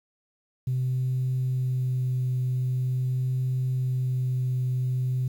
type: tone with vibrato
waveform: sine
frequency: 128 Hz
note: C3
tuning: 38 cents flat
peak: -22 dBFS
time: 0.67-5.28 s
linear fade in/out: 5 ms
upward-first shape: triangle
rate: 0.44 Hz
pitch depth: 12 cents each way
effects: tanh soft clip ceiling -20 dBFS + 9-bit